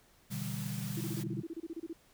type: noise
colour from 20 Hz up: white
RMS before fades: -46 dBFS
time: 0.3-1.24 s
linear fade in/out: 20 ms
type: chord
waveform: sine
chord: E minor seventh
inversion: second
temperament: just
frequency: 123.61 / 148.33 / 164.81 / 197.78 Hz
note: B2 / D3 / E3 / G3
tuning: +2 / +18 / 0 / +16 cents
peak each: -40 / -41 / -45 / -40 dBFS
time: 0.3-1.43 s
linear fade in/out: 20 ms
type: tone bursts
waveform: sine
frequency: 330 Hz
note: E4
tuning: 2 cents sharp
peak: -37 dBFS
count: 15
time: 0.97-1.931 s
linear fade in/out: 5 ms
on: 37 ms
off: 29 ms
effects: pink hiss -65 dBFS RMS until 2.13 s